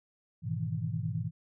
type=chord; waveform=sine; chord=E major seventh; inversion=first; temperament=equal with one note detuned; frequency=103.83 / 122.76 / 155.56 / 164.81 Hz; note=G#2 / B2 / D#3 / E3; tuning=0 / -10 / 0 / 0 cents; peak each=-36 / -36 / -37 / -36 dBFS; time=0.42-1.31 s; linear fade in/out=50 ms; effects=none